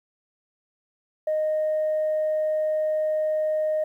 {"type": "tone", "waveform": "sine", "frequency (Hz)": 619, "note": "D#5", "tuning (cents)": -9, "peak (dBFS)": -20, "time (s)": [1.27, 3.84], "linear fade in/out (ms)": 5, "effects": ["tanh soft clip ceiling -18 dBFS", "10-bit"]}